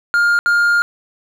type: tone bursts at uneven times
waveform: triangle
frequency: 1410 Hz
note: F6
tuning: 16 cents sharp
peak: -9 dBFS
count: 2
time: 0.14-0.39 / 0.46-0.82 s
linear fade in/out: 0 ms
effects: none